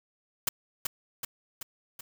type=noise with echo; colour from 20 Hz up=white; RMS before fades=-26 dBFS; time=0.47-0.49 s; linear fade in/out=5 ms; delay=380 ms; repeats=4; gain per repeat=-4 dB; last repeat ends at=2.01 s; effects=none